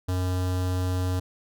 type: tone with notch filter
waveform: square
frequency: 91.5 Hz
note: F#2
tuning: 19 cents flat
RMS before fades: -26 dBFS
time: 0.08-1.2 s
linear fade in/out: 10 ms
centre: 2200 Hz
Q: 1.8
effects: none